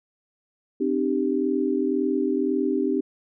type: chord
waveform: sine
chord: C minor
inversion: none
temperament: equal with one note detuned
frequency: 261.6 / 303.5 / 392 Hz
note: C4 / Eb4 / G4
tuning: 0 / -43 / 0 cents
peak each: -25 dBFS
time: 0.8-3.01 s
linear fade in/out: 10 ms
effects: none